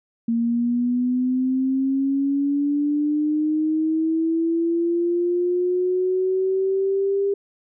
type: linear sweep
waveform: sine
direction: up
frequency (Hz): 230 to 400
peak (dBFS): -18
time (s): 0.28-7.34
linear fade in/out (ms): 5
effects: none